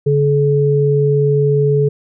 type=tone pair together; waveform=sine; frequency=142.9 / 428.2 Hz; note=D3 / A4; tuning=-47 / -47 cents; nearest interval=octave + perfect fifth; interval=1900 cents; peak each=-13 dBFS; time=0.06-1.89 s; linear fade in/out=10 ms; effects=none